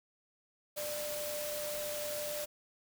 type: tone in noise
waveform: sine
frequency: 594 Hz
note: D5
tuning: 20 cents sharp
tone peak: -38 dBFS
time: 0.76-2.46 s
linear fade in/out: 20 ms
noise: white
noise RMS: -41 dBFS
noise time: 0.76-2.46 s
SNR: 0 dB
effects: none